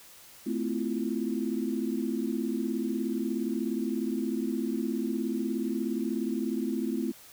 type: chord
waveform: sine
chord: F major seventh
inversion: first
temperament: equal with one note detuned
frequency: 220 / 256.8 / 329.6 / 349.2 Hz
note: A3 / C4 / E4 / F4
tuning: 0 / -32 / 0 / 0 cents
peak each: -32 / -32 / -34 / -37 dBFS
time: 0.46-7.12 s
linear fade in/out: 10 ms
effects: white hiss -52 dBFS RMS until 7.32 s